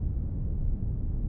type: low-pass noise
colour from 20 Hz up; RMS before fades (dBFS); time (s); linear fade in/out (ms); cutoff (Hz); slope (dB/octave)
pink; -29; 0-1.28; 5; 130; 12
effects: none